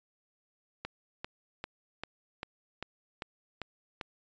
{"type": "click train", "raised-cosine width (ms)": 0.3, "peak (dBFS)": -21, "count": 9, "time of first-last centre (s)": [0.85, 4.012], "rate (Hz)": 2.53, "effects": ["resampled to 16000 Hz"]}